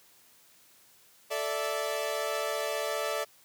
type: chord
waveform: sawtooth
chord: A suspended fourth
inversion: none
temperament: equal with one note detuned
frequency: 440 / 584.3 / 659.3 Hz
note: A4 / D5 / E5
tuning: 0 / -9 / 0 cents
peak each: -32 / -29 / -31 dBFS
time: 1.3-3.25 s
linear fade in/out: 20 ms
effects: white hiss -60 dBFS RMS until 3.44 s + high-pass 80 Hz 12 dB/octave